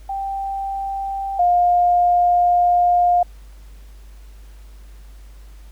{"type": "tone pair in turn", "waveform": "sine", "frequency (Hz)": [784, 707.2], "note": ["G5", "F5"], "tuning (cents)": [0, 22], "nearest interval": "major second", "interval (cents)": 178, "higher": "first", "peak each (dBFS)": [-22, -12], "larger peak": "second", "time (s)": [[0.09, 1.39], [1.39, 3.23]], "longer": "second", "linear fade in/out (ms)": 5, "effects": ["added 50 Hz sine -38 dBFS peak until 5.71 s", "pink hiss -54 dBFS RMS until 5.71 s"]}